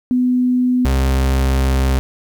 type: tone pair in turn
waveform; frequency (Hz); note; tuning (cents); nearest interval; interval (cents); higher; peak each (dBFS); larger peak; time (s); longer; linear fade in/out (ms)
sine / 40% pulse; 250.1 / 66.12; B3 / C2; +22 / +19; octave + major seventh; 2303; first; -12; neither; 0.11-0.85 / 0.85-1.99; second; 0
effects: 9-bit